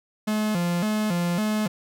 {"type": "tone with vibrato", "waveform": "45% pulse", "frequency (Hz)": 192.8, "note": "G3", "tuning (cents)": -28, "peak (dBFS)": -22, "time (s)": [0.27, 1.68], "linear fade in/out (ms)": 10, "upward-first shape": "square", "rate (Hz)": 1.8, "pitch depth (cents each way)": 180, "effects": []}